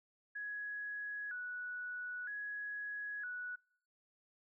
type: tone with vibrato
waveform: sine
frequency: 1570 Hz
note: G6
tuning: 2 cents sharp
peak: -40 dBFS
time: 0.35-3.56 s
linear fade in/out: 10 ms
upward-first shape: square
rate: 0.52 Hz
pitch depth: 110 cents each way
effects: noise-tail reverb RT60 0.6 s tail -25 dB re dry